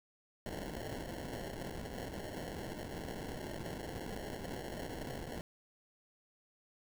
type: noise with sample-and-hold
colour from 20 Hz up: violet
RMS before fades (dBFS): -43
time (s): 0.46-5.41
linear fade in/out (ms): 0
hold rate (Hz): 1225
effects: none